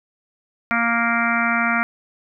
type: harmonic tone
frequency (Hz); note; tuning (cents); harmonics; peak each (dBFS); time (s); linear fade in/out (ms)
233.1; A#3; 0; 1 / 3 / 4 / 5 / 6 / 7 / 8 / 9 / 10; -24 / -26 / -32 / -27 / -21 / -31 / -28 / -27 / -26; 0.71-1.83; 0
effects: none